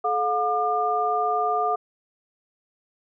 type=tone cluster; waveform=sine; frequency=431.1 / 716 / 1202 Hz; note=A4 / F5 / D6; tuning=-35 / +43 / +40 cents; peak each=-28 / -23 / -25 dBFS; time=0.04-1.76 s; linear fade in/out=10 ms; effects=none